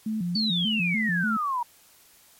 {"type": "tone with vibrato", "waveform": "sine", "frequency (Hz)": 195.4, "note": "G3", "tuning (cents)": -5, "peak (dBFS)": -25, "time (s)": [0.06, 1.37], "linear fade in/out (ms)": 5, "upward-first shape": "square", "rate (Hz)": 3.4, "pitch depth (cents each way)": 190}
{"type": "exponential sweep", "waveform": "sine", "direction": "down", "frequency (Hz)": [4593, 932.3], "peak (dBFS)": -24, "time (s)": [0.35, 1.63], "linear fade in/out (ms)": 5}
{"effects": ["white hiss -56 dBFS RMS until 2.39 s", "MP3 64 kbps"]}